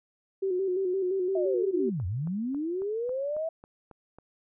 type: tone with vibrato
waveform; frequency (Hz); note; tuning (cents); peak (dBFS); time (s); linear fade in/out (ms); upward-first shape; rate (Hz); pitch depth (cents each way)
sine; 374.5; F#4; +21; -25; 0.42-1.9; 10; square; 5.8; 54
type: linear two-way sweep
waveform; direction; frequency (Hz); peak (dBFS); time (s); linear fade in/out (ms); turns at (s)
sine; down then up; 660 to 82.41 to 660; -28; 1.35-3.49; 5; 2.06
type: click train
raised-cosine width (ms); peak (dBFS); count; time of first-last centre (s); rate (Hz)
1; -34; 9; 2-4.186; 3.66
effects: none